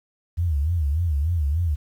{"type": "tone with vibrato", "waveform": "sine", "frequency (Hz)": 78.4, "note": "D#2", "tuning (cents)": 14, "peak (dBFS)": -19, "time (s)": [0.37, 1.76], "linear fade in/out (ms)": 20, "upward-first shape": "sine", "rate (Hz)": 3.4, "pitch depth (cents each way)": 200, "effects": ["9-bit"]}